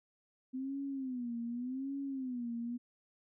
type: tone with vibrato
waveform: sine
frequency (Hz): 254.7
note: C4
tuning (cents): -46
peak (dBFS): -36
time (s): 0.53-2.78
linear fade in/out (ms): 20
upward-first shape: sine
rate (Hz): 0.86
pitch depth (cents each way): 150
effects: none